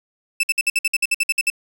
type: tone bursts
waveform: 40% pulse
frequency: 2637 Hz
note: E7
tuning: in tune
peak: -14 dBFS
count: 13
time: 0.4-1.501 s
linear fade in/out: 5 ms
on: 33 ms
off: 56 ms
effects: none